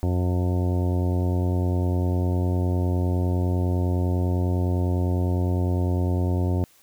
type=harmonic tone; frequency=89.9 Hz; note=F#2; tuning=49 cents flat; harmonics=1 / 2 / 3 / 4 / 5 / 6 / 7 / 8 / 10; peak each=-21 / -30 / -30 / -32 / -39 / -38 / -39 / -40 / -42 dBFS; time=0.03-6.64 s; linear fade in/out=0 ms; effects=white hiss -57 dBFS RMS until 6.82 s